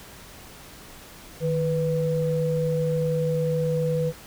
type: tone pair together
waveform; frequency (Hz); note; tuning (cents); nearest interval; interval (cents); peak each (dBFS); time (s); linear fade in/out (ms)
sine; 155.56 / 493.9; D#3 / B4; 0 / 0; octave + minor sixth; 2000; -24; 1.4-4.13; 50
effects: pink hiss -45 dBFS RMS until 4.26 s